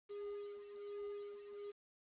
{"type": "tone with tremolo", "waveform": "triangle", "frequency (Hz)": 408.9, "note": "G#4", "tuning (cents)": -27, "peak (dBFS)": -40, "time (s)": [0.09, 1.72], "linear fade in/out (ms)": 20, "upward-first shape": "triangle", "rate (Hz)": 1.3, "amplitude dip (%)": 70, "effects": ["resampled to 8000 Hz", "11-bit"]}